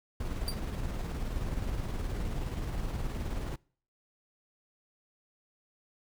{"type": "noise with tremolo", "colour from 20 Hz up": "brown", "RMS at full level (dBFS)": -33, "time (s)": [0.2, 3.56], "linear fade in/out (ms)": 5, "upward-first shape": "square", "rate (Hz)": 19, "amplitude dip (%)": 30}
{"type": "tone with exponential decay", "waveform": "sawtooth", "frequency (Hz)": 4699, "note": "D8", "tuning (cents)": 0, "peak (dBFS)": -27, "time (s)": [0.48, 0.58], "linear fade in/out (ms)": 1, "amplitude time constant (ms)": 20}
{"effects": ["noise-tail reverb RT60 0.5 s tail -25 dB re dry"]}